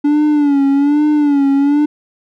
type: tone with vibrato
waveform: triangle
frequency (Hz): 288.1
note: D4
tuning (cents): -33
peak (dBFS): -7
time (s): 0.04-1.86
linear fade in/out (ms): 10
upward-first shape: sine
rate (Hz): 1.2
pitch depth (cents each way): 77
effects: none